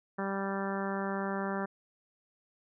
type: harmonic tone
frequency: 195.8 Hz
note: G3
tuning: 2 cents flat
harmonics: 1 / 2 / 3 / 4 / 5 / 6 / 7 / 8 / 9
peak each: -35 / -38 / -40 / -41 / -42 / -43 / -43 / -44 / -45 dBFS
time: 0.18-1.66 s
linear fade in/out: 10 ms
effects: none